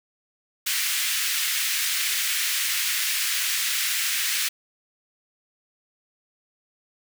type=high-pass noise; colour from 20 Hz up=pink; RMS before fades=-25 dBFS; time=0.66-4.49 s; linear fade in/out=10 ms; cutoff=1800 Hz; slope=24 dB/octave; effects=none